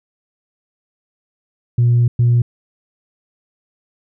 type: tone bursts at uneven times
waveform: sine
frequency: 120 Hz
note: B2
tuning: 49 cents flat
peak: -8 dBFS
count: 2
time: 1.78-2.08 / 2.19-2.42 s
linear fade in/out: 5 ms
effects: tanh soft clip ceiling -7 dBFS